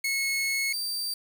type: tone pair in turn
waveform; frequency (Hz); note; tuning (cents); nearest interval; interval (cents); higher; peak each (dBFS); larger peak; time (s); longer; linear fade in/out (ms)
sawtooth; 2186 / 4672; C#7 / D8; -25 / -10; octave + minor second; 1315; second; -22 / -26; first; 0.04-0.73 / 0.73-1.14; first; 5
effects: 8-bit